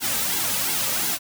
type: noise with flanger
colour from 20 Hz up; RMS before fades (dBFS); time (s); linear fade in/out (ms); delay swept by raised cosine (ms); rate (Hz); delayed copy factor
white; -24; 0-1.19; 50; 1.6 to 2.9; 2.8; -0.75
effects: none